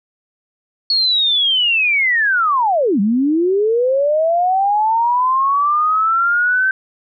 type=linear two-way sweep; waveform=sine; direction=down then up; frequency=4376 to 190.5 to 1552 Hz; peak=-12 dBFS; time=0.9-6.71 s; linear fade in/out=2 ms; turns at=3 s; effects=none